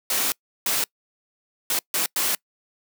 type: noise bursts at uneven times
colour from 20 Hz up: white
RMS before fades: -23 dBFS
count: 5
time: 0.1-0.32 / 0.66-0.84 / 1.7-1.79 / 1.94-2.06 / 2.16-2.35 s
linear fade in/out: 2 ms
effects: noise-tail reverb RT60 0.1 s tail -26 dB re dry + high-pass 200 Hz 12 dB/octave